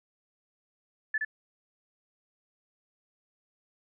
sine tone with echo, 1739 Hz, A6, 21 cents flat, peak -25 dBFS, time 1.14-1.18 s, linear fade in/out 5 ms, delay 69 ms, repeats 1, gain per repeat -3 dB, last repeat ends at 1.249 s, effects none

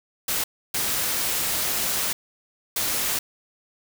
white noise bursts at uneven times, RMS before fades -25 dBFS, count 3, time 0.28-0.44 / 0.74-2.13 / 2.76-3.19 s, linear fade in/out 5 ms, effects none

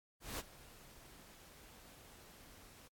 pink noise with ADSR envelope, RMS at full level -41 dBFS, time 0.2-2.88 s, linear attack 190 ms, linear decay 29 ms, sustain -18 dB, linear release 8 ms, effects AAC 64 kbps

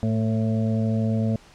harmonic tone with a mistuned harmonic, 110.9 Hz, A2, 14 cents sharp, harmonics 1 / 2 / 4 / 5 / 6, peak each -23 / -23 / -35 / -34 / -36 dBFS, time 0.03-1.36 s, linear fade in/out 0 ms, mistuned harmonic 4, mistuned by +19 cents, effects pink hiss -51 dBFS RMS until 1.54 s + low-pass 7000 Hz 12 dB/octave

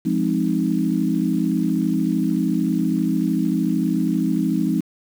sine chord, F minor seventh, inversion none, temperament equal, 174.61 / 207.7 / 261.6 / 311.1 Hz, F3 / Ab3 / C4 / Eb4, 0 / 0 / 0 / 0 cents, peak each -23 dBFS, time 0.05-4.81 s, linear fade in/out 10 ms, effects 7-bit

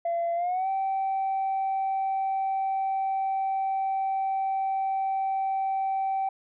sine tone with pitch glide, 681 to 773.3 Hz, F5 to G5, -44 to -24 cents, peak -23 dBFS, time 0.05-6.29 s, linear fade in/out 5 ms, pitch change +220 cents, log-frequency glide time 0.35-0.68 s, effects tanh soft clip ceiling -22 dBFS

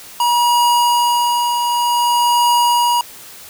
square tone with tremolo, 959 Hz, A#5, 49 cents sharp, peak -11 dBFS, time 0.2-3.01 s, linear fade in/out 2 ms, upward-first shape triangle, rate 0.54 Hz, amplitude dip 45%, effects white hiss -37 dBFS RMS until 3.49 s

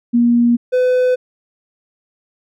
sine / triangle tone pair in turn, 237.9 / 504.1 Hz, A#3 / B4, +35 / +35 cents, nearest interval octave + minor second, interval 1300 cents, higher second, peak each -9 dBFS, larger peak neither, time 0.13-0.57 / 0.72-1.16 s, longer neither, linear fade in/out 20 ms, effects none

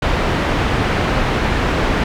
pink low-pass noise, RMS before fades -17 dBFS, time 0.02-2.04 s, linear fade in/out 5 ms, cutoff 2500 Hz, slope 12 dB/octave, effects none

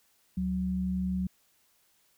sine tone pair together, 73.3 / 185 Hz, D2 / F#3, -3 / 0 cents, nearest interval octave + major third, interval 1603 cents, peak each -36 / -28 dBFS, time 0.37-1.27 s, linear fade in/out 5 ms, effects white hiss -68 dBFS RMS until 2.17 s

